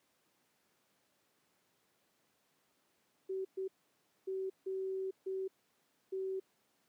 sine tone bursts at uneven times, 381.2 Hz, G4, 48 cents flat, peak -35 dBFS, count 6, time 3.29-3.45 / 3.57-3.68 / 4.27-4.5 / 4.66-5.11 / 5.26-5.48 / 6.12-6.4 s, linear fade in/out 10 ms, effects pink hiss -75 dBFS RMS until 6.88 s + high-pass 200 Hz 12 dB/octave

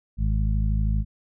harmonic tone, 52.8 Hz, G#1, 29 cents sharp, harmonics 1 / 2 / 3 / 4, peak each -21 / -27 / -31 / -33 dBFS, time 0.17-1.05 s, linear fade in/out 50 ms, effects none

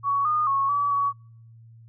sine tone with pitch steps, 1121 / 1223 / 1100 / 1146 / 1128 Hz, C#6 / D#6 / C#6 / D6 / C#6, +19 / -30 / -14 / -43 / +30 cents, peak -20 dBFS, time 0.03-1.13 s, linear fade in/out 50 ms, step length 220 ms, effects noise-tail reverb RT60 0.6 s tail -26 dB re dry + added 114 Hz sine -46 dBFS peak until 1.88 s

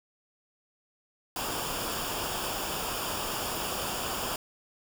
pink noise with comb filter, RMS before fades -33 dBFS, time 1.36-4.36 s, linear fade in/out 2 ms, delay 0.49 ms, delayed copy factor -0.65, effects none

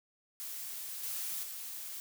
blue noise with level steps, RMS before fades -42 / -38 / -43 dBFS, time 0.4-2 s, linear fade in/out 0 ms, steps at 1.03 / 1.43 s, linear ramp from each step 5 ms, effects none

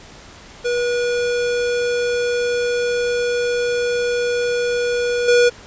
square tone with level steps, 483.7 Hz, B4, 36 cents flat, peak -18 / -11 dBFS, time 0.64-5.5 s, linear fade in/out 20 ms, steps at 5.28 s, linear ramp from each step 5 ms, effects pink hiss -41 dBFS RMS until 5.66 s + resampled to 16000 Hz

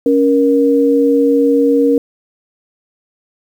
sine tone pair together, 278.8 / 471.2 Hz, C#4 / A#4, +10 / +19 cents, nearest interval major sixth, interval 909 cents, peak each -11 dBFS, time 0.06-1.98 s, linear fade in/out 2 ms, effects 7-bit

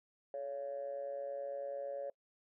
sine tone with amplitude modulation, 561 Hz, C#5, 21 cents sharp, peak -34 dBFS, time 0.34-2.1 s, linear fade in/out 2 ms, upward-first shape sine, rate 129 Hz, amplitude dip 75%, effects noise-tail reverb RT60 0.1 s tail -24 dB re dry + tanh soft clip ceiling -32 dBFS

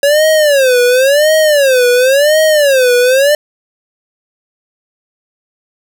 square tone with vibrato, 554.4 Hz, C#5, in tune, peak -7 dBFS, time 0.03-3.35 s, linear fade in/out 2 ms, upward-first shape sine, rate 0.94 Hz, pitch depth 220 cents each way, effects 7-bit

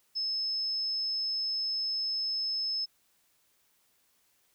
sine tone, 5210 Hz, E8, 21 cents flat, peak -29 dBFS, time 0.15-2.86 s, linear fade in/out 20 ms, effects white hiss -70 dBFS RMS until 4.54 s

